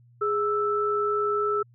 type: tone pair together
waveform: sine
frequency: 415.3 / 1318.5 Hz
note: G#4 / E6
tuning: 0 / 0 cents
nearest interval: octave + minor sixth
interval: 2000 cents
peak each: -25 / -25 dBFS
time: 0.21-1.63 s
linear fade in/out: 10 ms
effects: added 120 Hz sine -53 dBFS peak until 1.74 s